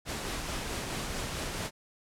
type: noise with tremolo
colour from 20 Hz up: pink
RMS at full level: -34 dBFS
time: 0.05-1.71 s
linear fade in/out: 50 ms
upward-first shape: triangle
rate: 4.6 Hz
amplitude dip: 30%
effects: low-pass 10000 Hz 12 dB/octave